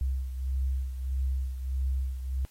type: beating tone pair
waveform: sine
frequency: 65.41 / 67.01 Hz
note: C2 / C2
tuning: 0 / +42 cents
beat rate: 1.6 Hz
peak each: -28 / -35 dBFS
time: 0.01-2.45 s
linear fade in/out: 0 ms
effects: white hiss -62 dBFS RMS until 2.5 s + AAC 48 kbps